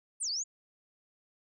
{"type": "exponential two-way sweep", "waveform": "sine", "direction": "down then up", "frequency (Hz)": [9880, 4352, 7120], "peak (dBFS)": -31, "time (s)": [0.2, 0.44], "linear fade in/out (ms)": 20, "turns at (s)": 0.3, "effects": []}